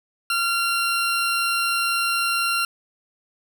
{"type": "tone", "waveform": "20% pulse", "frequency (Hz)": 1378, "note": "F6", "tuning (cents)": -24, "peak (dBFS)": -15, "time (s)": [0.3, 2.65], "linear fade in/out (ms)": 2, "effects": []}